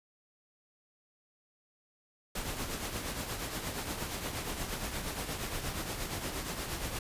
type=noise with tremolo; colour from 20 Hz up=pink; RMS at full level=-35 dBFS; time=2.35-6.99 s; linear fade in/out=5 ms; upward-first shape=triangle; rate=8.5 Hz; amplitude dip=55%; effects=resampled to 32000 Hz